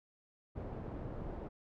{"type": "low-pass noise", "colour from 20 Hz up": "pink", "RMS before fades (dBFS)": -43, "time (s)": [0.55, 1.49], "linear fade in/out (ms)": 20, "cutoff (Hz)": 680, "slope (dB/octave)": 12, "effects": []}